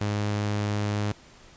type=tone; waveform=sawtooth; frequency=103.83 Hz; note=G#2; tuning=in tune; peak=-21 dBFS; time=0.01-1.12 s; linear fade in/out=0 ms; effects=pink hiss -52 dBFS RMS until 1.56 s + resampled to 16000 Hz